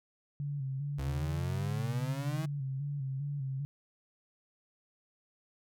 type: tone with vibrato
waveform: sine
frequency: 138.59 Hz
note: C#3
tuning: in tune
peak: -33 dBFS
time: 0.4-3.65 s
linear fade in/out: 0 ms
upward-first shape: square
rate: 2.5 Hz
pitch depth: 60 cents each way
type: exponential sweep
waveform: 35% pulse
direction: up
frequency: 67.2 to 162.9 Hz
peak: -33 dBFS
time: 0.98-2.46 s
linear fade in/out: 10 ms
effects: none